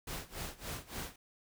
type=noise with tremolo; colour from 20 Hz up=pink; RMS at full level=-40 dBFS; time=0.07-1.16 s; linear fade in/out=5 ms; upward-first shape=sine; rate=3.5 Hz; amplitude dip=90%; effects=none